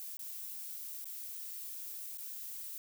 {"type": "noise with dropouts", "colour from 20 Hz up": "violet", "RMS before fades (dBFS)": -44, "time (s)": [0, 2.78], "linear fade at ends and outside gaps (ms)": 1, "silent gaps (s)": [[0.17, 0.192], [1.044, 1.055], [2.174, 2.182]], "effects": []}